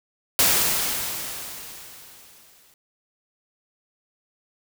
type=noise with exponential decay; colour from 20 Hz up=white; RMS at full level=-17 dBFS; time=0.39-2.74 s; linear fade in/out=1 ms; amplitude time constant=510 ms; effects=none